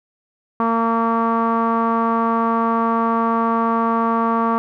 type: tone with low-pass filter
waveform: sawtooth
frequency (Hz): 228.6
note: A#3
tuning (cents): -34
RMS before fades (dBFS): -18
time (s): 0.6-4.58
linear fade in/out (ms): 0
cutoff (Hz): 1100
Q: 5.8
effects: none